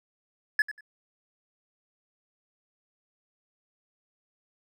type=tone with echo; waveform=triangle; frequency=1709 Hz; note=G#6; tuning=49 cents sharp; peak=-17 dBFS; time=0.59-0.62 s; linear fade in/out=2 ms; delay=94 ms; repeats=2; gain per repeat=-14 dB; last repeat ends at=0.808 s; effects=none